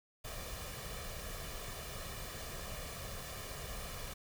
pink noise with comb filter, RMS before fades -44 dBFS, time 0.24-4.14 s, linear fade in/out 10 ms, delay 1.7 ms, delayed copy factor +0.6, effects none

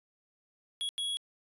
square tone bursts at uneven times, 3335 Hz, G#7, 7 cents sharp, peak -32 dBFS, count 2, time 0.81-0.89 / 0.98-1.17 s, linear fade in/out 0 ms, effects resampled to 24000 Hz

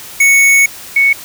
square / sine tone pair in turn, 2217 / 2217 Hz, C#7 / C#7, 0 / 0 cents, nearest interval unison, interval 0 cents, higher neither, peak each -6 dBFS, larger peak neither, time 0.2-0.66 / 0.96-1.13 s, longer first, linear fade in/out 5 ms, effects white hiss -31 dBFS RMS until 1.24 s

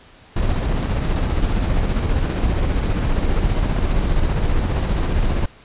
brown noise with tremolo, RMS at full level -17 dBFS, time 0.36-5.46 s, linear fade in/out 5 ms, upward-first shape square, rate 15 Hz, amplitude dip 30%, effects pink hiss -47 dBFS RMS until 5.64 s + resampled to 8000 Hz

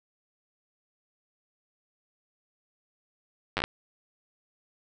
slowing click train, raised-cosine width 0.3 ms, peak -11 dBFS, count 6, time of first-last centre 3.57-3.64 s, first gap 9 ms, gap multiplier 1.22, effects none

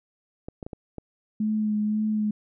clicks, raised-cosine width 2 ms, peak -22 dBFS, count 5, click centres 0.485 / 0.628 / 0.665 / 0.732 / 0.983 s
sine tone with vibrato, 213.1 Hz, G#3, 45 cents sharp, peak -22 dBFS, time 1.4-2.31 s, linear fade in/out 5 ms, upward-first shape sine, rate 1.9 Hz, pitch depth 20 cents each way
effects none

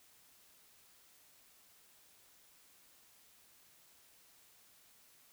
silence, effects white hiss -65 dBFS RMS until 5.32 s

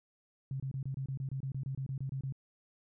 sine tone bursts, 134.3 Hz, C3, 46 cents sharp, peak -34 dBFS, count 16, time 0.51-2.324 s, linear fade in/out 2 ms, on 89 ms, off 26 ms, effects none

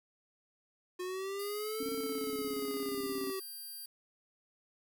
square linear two-way sweep, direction up then down, 360 to 450 to 381.5 Hz, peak -37 dBFS, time 0.99-3.4 s, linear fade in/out 10 ms, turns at 1.89 s
5% pulse tone, 4725 Hz, D8, 10 cents sharp, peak -37 dBFS, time 1.39-3.86 s, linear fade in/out 5 ms
sine tone with tremolo, 272.8 Hz, C#4, 28 cents flat, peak -36 dBFS, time 1.8-3.32 s, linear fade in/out 5 ms, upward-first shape square, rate 17 Hz, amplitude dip 75%
effects 10-bit

